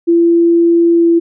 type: tone with pitch glide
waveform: sine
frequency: 338.7 to 336.6 Hz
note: E4 to E4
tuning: +47 to +36 cents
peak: -6 dBFS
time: 0.07-1.2 s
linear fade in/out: 20 ms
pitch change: -11 cents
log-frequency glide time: 0.93-1.09 s
effects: none